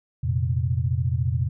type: chord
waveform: sine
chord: F suspended fourth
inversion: none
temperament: equal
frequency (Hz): 87.31 / 116.54 / 130.81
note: F2 / Bb2 / C3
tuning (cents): 0 / 0 / 0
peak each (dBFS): -25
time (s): 0.23-1.49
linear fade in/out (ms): 10
effects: none